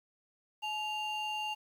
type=ring-modulated tone; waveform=triangle; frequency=1822 Hz; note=A#6; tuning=40 cents flat; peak=-29 dBFS; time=0.62-1.55 s; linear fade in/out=20 ms; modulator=968 Hz; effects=10-bit